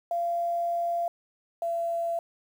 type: tone pair in turn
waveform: sine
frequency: 687 / 676.8 Hz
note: F5 / E5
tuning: -29 / +45 cents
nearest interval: unison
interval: 26 cents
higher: first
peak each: -25 / -26 dBFS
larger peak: first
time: 0.11-1.08 / 1.62-2.19 s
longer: first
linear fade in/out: 2 ms
effects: 9-bit